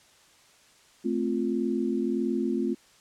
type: chord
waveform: sine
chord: F major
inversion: first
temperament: equal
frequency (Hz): 220 / 261.6 / 349.2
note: A3 / C4 / F4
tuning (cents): 0 / 0 / 0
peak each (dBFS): -29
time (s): 1.04-2.75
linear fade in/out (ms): 20
effects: white hiss -58 dBFS RMS until 3 s + low-pass 8000 Hz 12 dB/octave